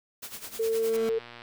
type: noise with tremolo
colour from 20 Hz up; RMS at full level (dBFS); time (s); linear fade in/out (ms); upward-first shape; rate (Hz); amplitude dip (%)
white; -38; 0.22-0.97; 10; sine; 9.7; 75
type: tone with exponential growth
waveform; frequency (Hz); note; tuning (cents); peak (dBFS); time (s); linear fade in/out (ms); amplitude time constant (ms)
25% pulse; 225.5; A3; +43; -26; 0.3-1.09; 0; 170
type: tone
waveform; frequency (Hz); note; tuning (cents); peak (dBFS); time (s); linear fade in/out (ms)
sine; 449.9; A4; +39; -24; 0.59-1.19; 10
type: click train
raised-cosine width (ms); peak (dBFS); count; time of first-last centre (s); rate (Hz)
0.3; -28; 58; 0.94-1.419; 119
effects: none